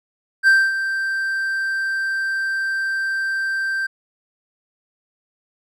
triangle tone with ADSR envelope, 1568 Hz, G6, in tune, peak -7 dBFS, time 0.43-3.87 s, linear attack 45 ms, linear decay 240 ms, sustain -11 dB, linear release 11 ms, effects none

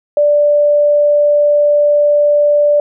sine tone, 587 Hz, D5, 1 cent flat, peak -7 dBFS, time 0.17-2.8 s, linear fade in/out 2 ms, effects none

